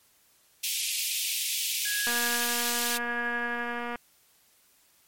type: high-pass noise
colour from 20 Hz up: pink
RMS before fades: -30 dBFS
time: 0.63-2.98 s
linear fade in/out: 10 ms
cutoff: 2400 Hz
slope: 48 dB/octave
type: tone with tremolo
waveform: sine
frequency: 1661.2 Hz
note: G#6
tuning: in tune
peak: -29 dBFS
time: 1.85-3.79 s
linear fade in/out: 5 ms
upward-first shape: sine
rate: 0.87 Hz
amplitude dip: 65%
type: click train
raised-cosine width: 0.5 ms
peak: -20 dBFS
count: 452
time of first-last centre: 2.07-3.957 s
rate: 239 Hz
effects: white hiss -63 dBFS RMS until 5.07 s + MP3 64 kbps